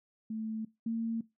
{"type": "tone pair in turn", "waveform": "sine", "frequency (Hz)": [220, 227.6], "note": ["A3", "A#3"], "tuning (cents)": [0, -41], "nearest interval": "minor second", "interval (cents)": 59, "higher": "second", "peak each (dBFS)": [-34, -30], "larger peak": "second", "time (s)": [[0.3, 0.65], [0.86, 1.21]], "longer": "neither", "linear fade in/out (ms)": 5, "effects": ["noise-tail reverb RT60 0.2 s tail -19 dB re dry"]}